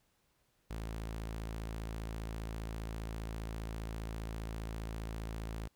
sawtooth tone, 55 Hz, A1, in tune, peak -35 dBFS, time 0.7-5.68 s, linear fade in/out 10 ms, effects pink hiss -75 dBFS RMS until 5.75 s

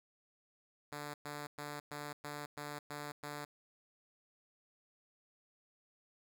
5% pulse tone bursts, 146.83 Hz, D3, in tune, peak -31 dBFS, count 8, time 0.92-3.45 s, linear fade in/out 5 ms, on 220 ms, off 110 ms, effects none

